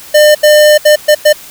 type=tone bursts at uneven times; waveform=square; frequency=602 Hz; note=D5; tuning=43 cents sharp; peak=-3 dBFS; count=5; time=0.14-0.35 / 0.43-0.78 / 0.85-0.96 / 1.08-1.15 / 1.25-1.33 s; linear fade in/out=10 ms; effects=white hiss -32 dBFS RMS until 1.5 s